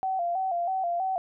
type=tone with vibrato; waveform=sine; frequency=725 Hz; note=F#5; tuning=35 cents flat; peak=-25 dBFS; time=0.03-1.18 s; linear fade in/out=0 ms; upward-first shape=square; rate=3.1 Hz; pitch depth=82 cents each way; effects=none